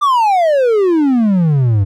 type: exponential sweep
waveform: triangle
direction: down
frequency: 1205 to 94.4 Hz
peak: -7 dBFS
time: 0.01-1.85 s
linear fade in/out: 20 ms
effects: none